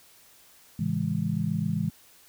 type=chord; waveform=sine; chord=A major seventh; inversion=none; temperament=just; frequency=110 / 137.5 / 165 / 206.2 Hz; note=A2 / C#3 / E3 / G#3; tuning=0 / -14 / +2 / -12 cents; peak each=-33 / -33 / -28 / -30 dBFS; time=0.79-1.9 s; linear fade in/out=5 ms; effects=white hiss -56 dBFS RMS until 2.28 s